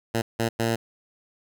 10% pulse tone bursts at uneven times, 114.9 Hz, A#2, 25 cents flat, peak -14 dBFS, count 3, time 0.14-0.22 / 0.39-0.49 / 0.59-0.76 s, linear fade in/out 10 ms, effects none

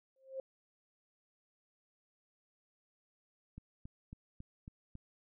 sine tone with exponential growth, 531 Hz, C5, 25 cents sharp, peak -35 dBFS, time 0.16-0.4 s, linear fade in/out 2 ms, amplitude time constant 51 ms
click train, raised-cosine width 5 ms, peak -35 dBFS, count 6, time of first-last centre 3.58-4.954 s, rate 3.64 Hz
effects none

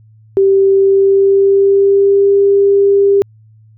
sine tone with pitch glide, 390 to 398.4 Hz, G4 to G4, -9 to +28 cents, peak -6 dBFS, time 0.37-3.22 s, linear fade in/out 0 ms, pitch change +37 cents, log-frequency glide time 0.74-2.33 s, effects added 109 Hz sine -41 dBFS peak until 3.77 s

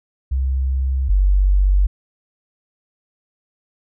sine tone pair in turn, 65.9 / 47.84 Hz, C2 / G1, +13 / -41 cents, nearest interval tritone, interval 554 cents, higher first, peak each -16 / -11 dBFS, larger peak second, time 0.31-1.09 / 1.09-1.87 s, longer neither, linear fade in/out 10 ms, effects none

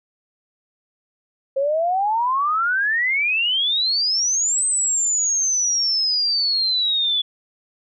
sine exponential two-way sweep, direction up then down, 530 to 8260 to 3416 Hz, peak -17 dBFS, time 1.56-7.22 s, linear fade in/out 10 ms, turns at 4.65 s, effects none

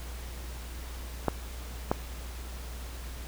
clicks, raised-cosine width 1 ms, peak -10 dBFS, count 2, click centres 1.283 / 1.915 s, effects added 60 Hz sine -38 dBFS peak until 3.27 s + pink hiss -46 dBFS RMS until 3.27 s

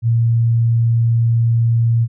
sine tone, 116 Hz, A#2, 8 cents flat, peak -11 dBFS, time 0.02-2.08 s, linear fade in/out 50 ms, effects none

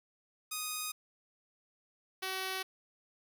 5% pulse tone pair in turn, 1244.5 / 378.4 Hz, D#6 / F#4, 0 / +39 cents, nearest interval octave + major sixth, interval 2061 cents, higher first, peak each -24 dBFS, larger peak neither, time 0.51-0.92 / 2.22-2.63 s, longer neither, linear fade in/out 10 ms, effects none

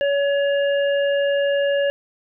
harmonic tone, 564 Hz, C#5, 30 cents sharp, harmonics 1 / 3 / 5, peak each -17 / -27 / -31 dBFS, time 0.01-1.9 s, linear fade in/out 0 ms, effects none

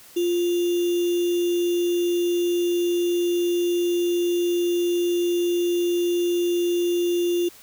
sine tone with sample-and-hold, 349.2 Hz, F4, in tune, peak -19 dBFS, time 0.16-7.49 s, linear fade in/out 10 ms, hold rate 3150 Hz, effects white hiss -48 dBFS RMS until 7.62 s

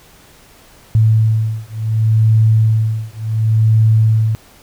sine beating tone pair, 110 / 110.69 Hz, A2 / A2, 0 / +11 cents, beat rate 0.69 Hz, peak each -13 dBFS, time 0.95-4.35 s, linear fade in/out 0 ms, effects pink hiss -45 dBFS RMS until 4.62 s

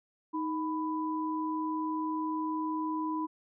sine tone pair together, 313.1 / 994 Hz, D#4 / B5, +11 / +11 cents, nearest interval octave + minor sixth, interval 2000 cents, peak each -32 / -34 dBFS, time 0.33-3.27 s, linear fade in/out 20 ms, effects none

